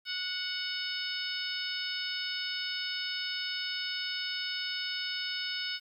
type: harmonic tone with a mistuned harmonic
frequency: 740 Hz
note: F#5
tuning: in tune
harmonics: 2 / 3 / 4 / 5 / 6 / 7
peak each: -40 / -41 / -38 / -40 / -42 / -39 dBFS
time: 0.05-5.8 s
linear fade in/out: 50 ms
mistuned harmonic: 2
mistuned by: -15 cents
effects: 11-bit